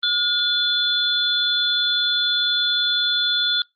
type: tone cluster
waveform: sine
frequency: 1434 / 3465 / 4154 Hz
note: F6 / A7 / C8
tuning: +45 / -27 / -13 cents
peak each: -24 / -19 / -25 dBFS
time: 0.03-3.62 s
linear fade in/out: 2 ms
effects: noise-tail reverb RT60 0.2 s tail -26 dB re dry + Opus 24 kbps